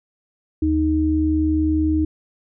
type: tone pair together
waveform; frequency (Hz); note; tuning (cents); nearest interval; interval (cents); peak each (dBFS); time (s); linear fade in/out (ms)
sine; 77.78 / 311.1; D#2 / D#4; 0 / 0; 2 octaves; 2400; -21 / -17; 0.62-2.05; 5
effects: none